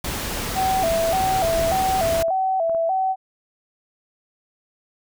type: noise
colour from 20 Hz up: pink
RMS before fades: -27 dBFS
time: 0.04-2.23 s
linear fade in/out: 5 ms
type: tone with vibrato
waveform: sine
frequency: 709 Hz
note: F5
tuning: 26 cents sharp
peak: -18 dBFS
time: 0.54-3.16 s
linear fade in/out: 50 ms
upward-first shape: square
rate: 1.7 Hz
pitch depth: 120 cents each way
type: clicks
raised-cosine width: 1 ms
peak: -24 dBFS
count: 5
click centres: 1.142 / 1.856 / 2.283 / 2.696 / 2.748 s
effects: none